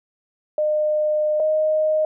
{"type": "tone pair in turn", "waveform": "sine", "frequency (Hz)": [608, 620.1], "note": ["D#5", "D#5"], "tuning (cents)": [-40, -6], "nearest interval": "unison", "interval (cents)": 34, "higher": "second", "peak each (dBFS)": [-17, -16], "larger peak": "second", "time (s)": [[0.58, 1.4], [1.4, 2.05]], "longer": "first", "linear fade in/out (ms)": 2, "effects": []}